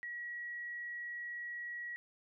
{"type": "tone", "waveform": "sine", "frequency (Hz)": 1917, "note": "A#6", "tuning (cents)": 48, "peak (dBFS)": -40, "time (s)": [0.03, 1.96], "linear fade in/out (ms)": 0, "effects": []}